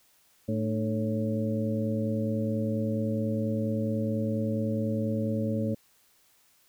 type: harmonic tone with a mistuned harmonic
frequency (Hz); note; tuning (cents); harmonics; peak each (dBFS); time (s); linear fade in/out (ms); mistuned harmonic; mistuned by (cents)
110; A2; 0; 1 / 2 / 3 / 4 / 5; -31 / -29 / -36 / -38 / -34; 0.48-5.75; 10; 3; -140
effects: white hiss -64 dBFS RMS until 6.68 s